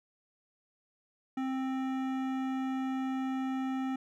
sine tone with hard clipping, 263.1 Hz, C4, 10 cents sharp, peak -33 dBFS, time 1.37-3.96 s, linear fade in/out 5 ms, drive 15 dB, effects none

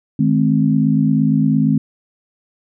sine chord, Ab major, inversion second, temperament equal with one note detuned, 155.56 / 212.9 / 261.6 Hz, Eb3 / Ab3 / C4, 0 / +43 / 0 cents, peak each -16 dBFS, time 0.19-1.78 s, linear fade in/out 5 ms, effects none

